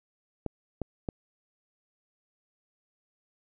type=clicks; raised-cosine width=2 ms; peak=-18 dBFS; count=3; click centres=0.463 / 0.817 / 1.088 s; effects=none